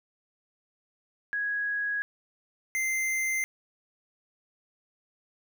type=tone pair in turn; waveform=sine / square; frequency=1661.2 / 2082 Hz; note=G#6 / C7; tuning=0 / -9 cents; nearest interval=major third; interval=391 cents; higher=second; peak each=-27 dBFS; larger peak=neither; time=1.33-2.02 / 2.75-3.44 s; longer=neither; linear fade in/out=0 ms; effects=none